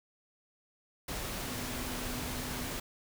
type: tone in noise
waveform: sine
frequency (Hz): 249.4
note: B3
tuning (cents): +17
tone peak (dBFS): -43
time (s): 1.43-2.68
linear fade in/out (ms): 5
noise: pink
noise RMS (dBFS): -38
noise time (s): 1.08-2.8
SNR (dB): -8
effects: none